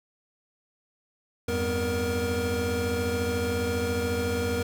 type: tone cluster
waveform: square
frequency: 86.3 / 100.7 / 195.6 / 245.7 / 471.2 Hz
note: F2 / G2 / G3 / B3 / A#4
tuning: -20 / +47 / -4 / -9 / +19 cents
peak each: -32 / -38 / -38 / -34 / -29 dBFS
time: 1.48-4.63 s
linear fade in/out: 5 ms
effects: none